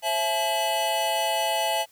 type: tone cluster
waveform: square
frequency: 538 / 666 / 857 / 2967 Hz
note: C5 / E5 / A5 / F#7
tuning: +48 / +18 / -46 / +4 cents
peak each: -35 / -28 / -27 / -31 dBFS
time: 0.02-1.86 s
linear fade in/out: 50 ms
effects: white hiss -59 dBFS RMS until 1.91 s